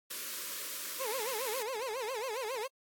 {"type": "band-stop noise", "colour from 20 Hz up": "white", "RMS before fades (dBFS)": -40, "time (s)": [0.1, 1.63], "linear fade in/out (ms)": 10, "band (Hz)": [610, 970], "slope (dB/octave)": 96}
{"type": "tone with vibrato", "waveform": "30% pulse", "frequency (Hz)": 475.9, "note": "A#4", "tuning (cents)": 36, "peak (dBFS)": -32, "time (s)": [0.99, 2.68], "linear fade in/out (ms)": 20, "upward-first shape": "sine", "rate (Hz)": 7.3, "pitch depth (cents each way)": 220}
{"effects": ["high-pass 300 Hz 12 dB/octave", "AAC 64 kbps"]}